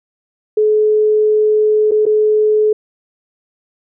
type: tone with dropouts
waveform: sine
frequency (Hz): 427.5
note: A4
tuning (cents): -50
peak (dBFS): -9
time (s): 0.57-2.73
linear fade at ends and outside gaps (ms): 5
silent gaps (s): 1.911-1.917 / 2.055-2.064
effects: none